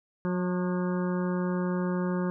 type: harmonic tone with a mistuned harmonic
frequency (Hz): 180.7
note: F#3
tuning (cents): -41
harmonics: 1 / 2 / 3 / 5 / 6 / 7 / 8 / 9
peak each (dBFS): -27 / -33 / -37 / -41 / -43 / -44 / -45 / -46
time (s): 0.25-2.3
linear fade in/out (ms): 0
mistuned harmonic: 7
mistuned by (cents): -67
effects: none